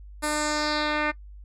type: tone with low-pass filter sweep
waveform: 10% pulse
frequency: 301.1 Hz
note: D4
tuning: 43 cents sharp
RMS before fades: -26 dBFS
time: 0.22-1.12 s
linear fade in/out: 20 ms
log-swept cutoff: 11000 to 2300 Hz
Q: 2.7
effects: noise-tail reverb RT60 0.1 s tail -21 dB re dry + added 50 Hz sine -41 dBFS peak until 1.44 s